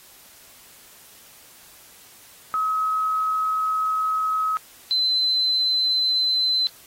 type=tone pair in turn; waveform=sine; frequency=1277 / 4054 Hz; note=D#6 / B7; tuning=+45 / +45 cents; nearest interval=octave + minor sixth; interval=2000 cents; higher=second; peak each=-20 / -18 dBFS; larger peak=second; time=2.54-4.57 / 4.91-6.67 s; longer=first; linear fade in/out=0 ms; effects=white hiss -49 dBFS RMS until 6.86 s + AAC 48 kbps